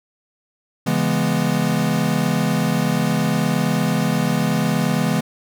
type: chord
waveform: square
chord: C# minor seventh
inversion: none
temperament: equal with one note detuned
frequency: 138.59 / 167.02 / 207.7 / 246.9 Hz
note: C#3 / E3 / G#3 / B3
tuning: 0 / +23 / 0 / 0 cents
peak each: -25 / -22 / -23 / -24 dBFS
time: 0.86-5.21 s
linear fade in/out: 10 ms
effects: none